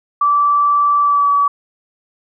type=tone with pitch glide; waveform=sine; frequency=1161 to 1143 Hz; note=D6 to D6; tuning=-20 to -47 cents; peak=-10 dBFS; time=0.21-1.48 s; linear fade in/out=5 ms; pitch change=-27 cents; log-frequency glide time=1.01-1.3 s; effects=none